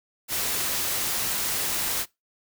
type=noise; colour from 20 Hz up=white; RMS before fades=-27 dBFS; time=0.28-2.06 s; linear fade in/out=50 ms; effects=noise-tail reverb RT60 0.2 s tail -22 dB re dry